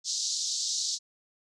white band-pass noise, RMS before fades -31 dBFS, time 0.04-0.99 s, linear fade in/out 50 ms, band 3900 to 7000 Hz, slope 48 dB/octave, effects none

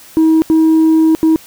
sine tone bursts at uneven times, 319.5 Hz, D#4, 46 cents sharp, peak -4 dBFS, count 3, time 0.17-0.42 / 0.5-1.15 / 1.23-1.36 s, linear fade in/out 0 ms, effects tanh soft clip ceiling -5 dBFS + white hiss -39 dBFS RMS until 1.46 s

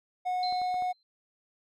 triangle tone, 730 Hz, F#5, 24 cents flat, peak -25 dBFS, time 0.25-0.93 s, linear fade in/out 20 ms
sine tone with exponential decay, 4108 Hz, C8, 33 cents flat, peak -31 dBFS, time 0.43-1.03 s, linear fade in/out 1 ms, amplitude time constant 130 ms
clicks, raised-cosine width 1 ms, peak -33 dBFS, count 4, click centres 0.525 / 0.617 / 0.743 / 0.823 s
effects MP3 64 kbps

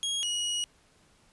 sawtooth tone pair in turn, 3283 / 2902 Hz, G#7 / F#7, -21 / -34 cents, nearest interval major second, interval 213 cents, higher first, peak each -25 dBFS, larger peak neither, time 0.03-0.23 / 0.23-0.64 s, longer second, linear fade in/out 0 ms, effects pink hiss -63 dBFS RMS until 1.32 s + resampled to 24000 Hz

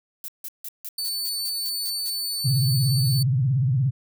violet noise bursts, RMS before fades -34 dBFS, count 10, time 0.24-2.1 s, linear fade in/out 0 ms, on 42 ms, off 160 ms
sawtooth tone, 4498 Hz, C#8, 24 cents sharp, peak -23 dBFS, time 0.98-3.23 s, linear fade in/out 5 ms
sine tone with vibrato, 130.5 Hz, C3, 4 cents flat, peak -18 dBFS, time 2.44-3.91 s, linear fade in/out 20 ms, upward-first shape triangle, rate 17 Hz, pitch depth 230 cents each way
effects none

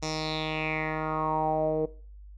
10% pulse tone with low-pass filter sweep, 156.4 Hz, D#3, 9 cents sharp, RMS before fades -29 dBFS, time 0.02-1.86 s, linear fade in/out 10 ms, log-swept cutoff 6100 to 470 Hz, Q 5, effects noise-tail reverb RT60 0.4 s tail -19 dB re dry + added 50 Hz sine -44 dBFS peak until 2.37 s

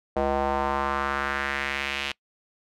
square tone with band-pass filter sweep, 69.3 Hz, C#2, in tune, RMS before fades -27 dBFS, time 0.16-2.12 s, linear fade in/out 5 ms, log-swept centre 630 to 2900 Hz, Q 2.2, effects noise-tail reverb RT60 0.1 s tail -23 dB re dry

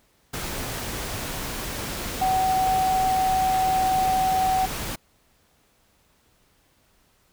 sine tone in noise, 754 Hz, F#5, 32 cents sharp, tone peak -19 dBFS, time 2.21-4.66 s, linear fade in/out 10 ms, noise pink, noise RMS -31 dBFS, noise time 0.33-4.96 s, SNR +9 dB, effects pink hiss -63 dBFS RMS until 7.32 s

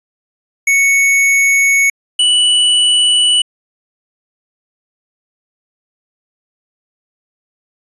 square tone pair in turn, 2217 / 2959 Hz, C#7 / F#7, 0 / -1 cents, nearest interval perfect fourth, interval 499 cents, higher second, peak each -9 dBFS, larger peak neither, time 0.67-1.9 / 2.19-3.42 s, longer neither, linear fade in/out 5 ms, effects resampled to 24000 Hz

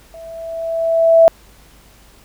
sine tone with level ramp, 659.3 Hz, E5, in tune, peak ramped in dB -33 to -3 dBFS, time 0.14-1.28 s, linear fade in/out 0 ms, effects added 50 Hz sine -48 dBFS peak until 2.24 s + pink hiss -48 dBFS RMS until 2.24 s

